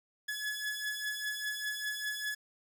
sawtooth beating tone pair, 1700 / 1705 Hz, G#6 / G#6, +40 / +45 cents, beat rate 5 Hz, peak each -33 / -36 dBFS, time 0.28-2.35 s, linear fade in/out 10 ms, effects 10-bit

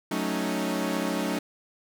sawtooth chord, D# half-diminished seventh, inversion first, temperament equal, 185 / 220 / 277.2 / 311.1 Hz, F#3 / A3 / C#4 / D#4, 0 / 0 / 0 / 0 cents, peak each -28 dBFS, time 0.11-1.39 s, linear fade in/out 5 ms, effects none

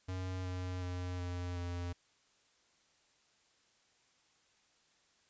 square tone with pitch steps, 92.5 / 91.28 / 90.07 / 88.89 / 87.71 Hz, F#2 / F#2 / F#2 / F2 / F2, 0 / -23 / -46 / +31 / +8 cents, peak -38 dBFS, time 0.08-1.93 s, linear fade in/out 10 ms, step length 370 ms, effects white hiss -71 dBFS RMS until 5.29 s + resampled to 16000 Hz

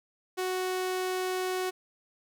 sawtooth tone, 370 Hz, F#4, in tune, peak -25 dBFS, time 0.37-1.71 s, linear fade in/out 20 ms, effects none

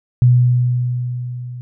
sine tone with level ramp, 123.47 Hz, B2, in tune, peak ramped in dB -6 to -27 dBFS, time 0.22-1.61 s, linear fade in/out 0 ms, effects none

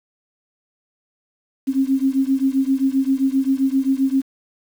sine beating tone pair, 265.2 / 272.8 Hz, C4 / C#4, +23 / -28 cents, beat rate 7.6 Hz, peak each -18 / -19 dBFS, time 1.67-4.22 s, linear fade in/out 20 ms, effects 7-bit

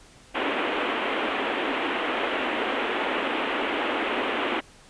pink band-pass noise, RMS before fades -27 dBFS, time 0.34-4.61 s, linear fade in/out 20 ms, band 250 to 3200 Hz, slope 48 dB/octave, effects pink hiss -52 dBFS RMS until 4.89 s + resampled to 22050 Hz

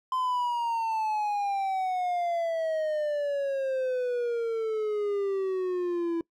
triangle exponential sweep, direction down, 1034 to 331.7 Hz, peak -24 dBFS, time 0.12-6.21 s, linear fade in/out 2 ms, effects noise-tail reverb RT60 0.1 s tail -22 dB re dry

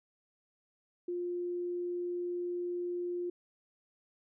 sine tone, 352.5 Hz, F4, 16 cents sharp, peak -33 dBFS, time 1.08-3.3 s, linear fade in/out 5 ms, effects none

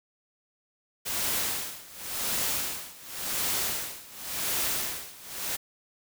white noise with tremolo, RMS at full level -28 dBFS, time 1.05-5.57 s, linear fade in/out 20 ms, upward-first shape sine, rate 0.91 Hz, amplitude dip 90%, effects none

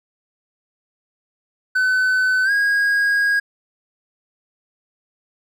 triangle tone with pitch glide, 1512 to 1639.4 Hz, F#6 to G#6, +37 to -23 cents, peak -13 dBFS, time 1.75-3.4 s, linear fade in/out 10 ms, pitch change +140 cents, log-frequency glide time 2.44-2.51 s, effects none

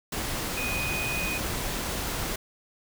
sine tone in noise, 2489 Hz, D#7, in tune, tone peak -30 dBFS, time 0.57-1.38 s, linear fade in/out 5 ms, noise pink, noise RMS -31 dBFS, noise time 0.12-2.36 s, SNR -2 dB, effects none

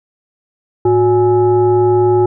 sine tone with frequency modulation, 364 Hz, F#4, 28 cents flat, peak -8 dBFS, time 0.85-2.26 s, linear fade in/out 5 ms, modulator 472 Hz, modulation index 0.7, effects none

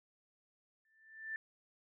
sine tone with exponential growth, 1772 Hz, A6, 12 cents sharp, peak -36 dBFS, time 0.85-1.36 s, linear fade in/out 1 ms, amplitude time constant 110 ms, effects none

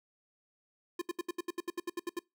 square tone bursts, 349.2 Hz, F4, in tune, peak -33 dBFS, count 13, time 0.99-2.192 s, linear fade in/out 5 ms, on 26 ms, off 72 ms, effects noise-tail reverb RT60 0.2 s tail -23 dB re dry

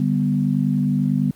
sine chord, G major, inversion second, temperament equal, 146.83 / 196 / 246.9 Hz, D3 / G3 / B3, 0 / 0 / 0 cents, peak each -21 dBFS, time 0-1.31 s, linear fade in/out 2 ms, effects pink hiss -51 dBFS RMS until 1.35 s + Opus 24 kbps

